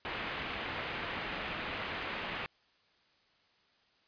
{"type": "low-pass noise", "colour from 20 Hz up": "white", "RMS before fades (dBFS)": -39, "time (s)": [0.05, 2.46], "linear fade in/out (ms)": 0, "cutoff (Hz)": 2900, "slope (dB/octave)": 24, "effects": ["white hiss -69 dBFS RMS until 4.07 s", "resampled to 11025 Hz"]}